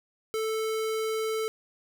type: tone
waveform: square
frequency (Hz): 440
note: A4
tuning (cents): 0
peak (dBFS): -28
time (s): 0.34-1.48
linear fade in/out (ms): 0
effects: none